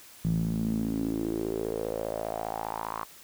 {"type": "tone with band-pass filter sweep", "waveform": "sawtooth", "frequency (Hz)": 55, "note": "A1", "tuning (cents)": 0, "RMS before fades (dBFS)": -31, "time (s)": [0.24, 3.05], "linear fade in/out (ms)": 10, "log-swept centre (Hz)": [160, 1100], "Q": 5.2, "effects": ["white hiss -51 dBFS RMS until 3.23 s"]}